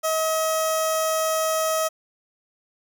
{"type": "tone with notch filter", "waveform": "15% pulse", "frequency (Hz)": 637, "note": "D#5", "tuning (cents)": 41, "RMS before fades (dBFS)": -23, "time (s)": [0.03, 1.89], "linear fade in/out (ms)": 20, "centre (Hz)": 2200, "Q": 0.87, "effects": []}